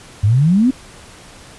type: exponential sweep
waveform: sine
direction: up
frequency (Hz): 95.8 to 272.7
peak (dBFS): -9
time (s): 0.23-0.71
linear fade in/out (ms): 10
effects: pink hiss -40 dBFS RMS until 1.58 s + resampled to 24000 Hz